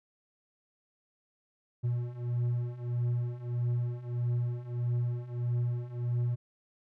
triangle beating tone pair, 119.9 / 121.5 Hz, A#2 / B2, +49 / -28 cents, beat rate 1.6 Hz, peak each -32 / -29 dBFS, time 1.83-6.36 s, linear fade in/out 20 ms, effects none

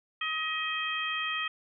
harmonic tone with a mistuned harmonic, 632 Hz, D#5, 27 cents sharp, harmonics 2 / 3 / 4 / 5, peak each -35 / -35 / -35 / -35 dBFS, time 0.21-1.48 s, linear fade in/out 5 ms, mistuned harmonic 5, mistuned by +15 cents, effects none

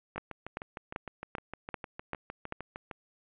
two click trains, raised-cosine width 0.5 ms, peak -19 / -24 dBFS, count 7 / 19, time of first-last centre 0.18-2.524 / 0.16-2.912 s, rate 2.56 / 6.54 Hz, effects resampled to 8000 Hz + 10-bit

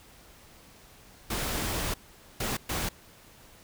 pink noise bursts at uneven times, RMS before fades -31 dBFS, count 3, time 1.3-1.94 / 2.4-2.57 / 2.69-2.89 s, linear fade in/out 5 ms, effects pink hiss -54 dBFS RMS until 3.63 s

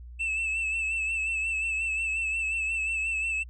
triangle tone with vibrato, 2637 Hz, E7, in tune, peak -25 dBFS, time 0.19-3.44 s, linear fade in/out 20 ms, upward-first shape sine, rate 5.6 Hz, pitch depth 40 cents each way, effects added 60 Hz sine -41 dBFS peak until 3.49 s + resampled to 24000 Hz

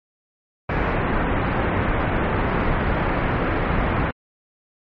pink low-pass noise, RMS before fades -21 dBFS, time 0.69-4.11 s, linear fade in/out 5 ms, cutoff 2100 Hz, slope 24 dB/octave, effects MP3 32 kbps

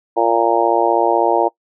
harmonic tone, 116 Hz, A#2, 8 cents flat, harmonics 3 / 4 / 5 / 6 / 7 / 8, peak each -19 / -19 / -19 / -19 / -19 / -19 dBFS, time 0.16-1.49 s, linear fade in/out 20 ms, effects noise-tail reverb RT60 0.1 s tail -22 dB re dry

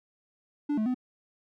triangle tone with pitch steps, 292.3 / 216.3 / 252.3 Hz, D4 / A3 / B3, -8 / -29 / +37 cents, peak -23 dBFS, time 0.69-0.945 s, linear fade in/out 10 ms, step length 85 ms, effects none

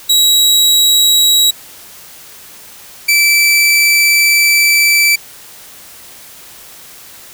sawtooth tone pair in turn, 3866 / 2323 Hz, B7 / D7, -38 / -20 cents, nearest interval major sixth, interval 882 cents, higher first, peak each -4 dBFS, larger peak neither, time 0.09-1.51 / 3.08-5.16 s, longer second, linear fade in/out 10 ms, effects white hiss -36 dBFS RMS until 7.33 s

